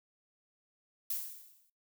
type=noise with exponential decay; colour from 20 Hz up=violet; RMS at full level=-33 dBFS; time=1.1-1.7 s; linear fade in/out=5 ms; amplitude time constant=130 ms; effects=noise-tail reverb RT60 0.3 s tail -25 dB re dry